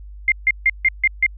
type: tone bursts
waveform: sine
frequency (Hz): 2107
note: C7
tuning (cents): +12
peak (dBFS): -11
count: 6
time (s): 0.28-1.264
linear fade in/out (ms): 2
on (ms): 39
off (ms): 150
effects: added 50 Hz sine -34 dBFS peak until 1.37 s